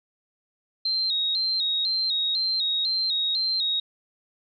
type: tone with vibrato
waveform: sine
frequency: 3951 Hz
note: B7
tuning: in tune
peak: -22 dBFS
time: 0.85-3.8 s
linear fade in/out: 5 ms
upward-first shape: square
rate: 2 Hz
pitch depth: 80 cents each way
effects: none